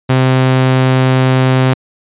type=tone; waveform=sawtooth; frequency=130 Hz; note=C3; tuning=11 cents flat; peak=-4 dBFS; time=0.09-1.74 s; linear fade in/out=10 ms; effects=resampled to 8000 Hz